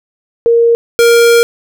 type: tone pair in turn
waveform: sine / square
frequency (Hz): 466.2 / 468.4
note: A#4 / A#4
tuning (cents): 0 / +8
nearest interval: unison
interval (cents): 8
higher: second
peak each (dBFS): -5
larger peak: neither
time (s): 0.46-0.75 / 0.99-1.43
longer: second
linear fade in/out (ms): 0
effects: none